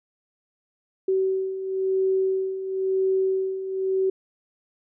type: beating tone pair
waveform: sine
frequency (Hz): 380 / 380.98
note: F#4 / G4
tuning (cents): +46 / -49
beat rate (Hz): 0.98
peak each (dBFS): -28 / -22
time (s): 1.08-4.1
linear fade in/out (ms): 5
effects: none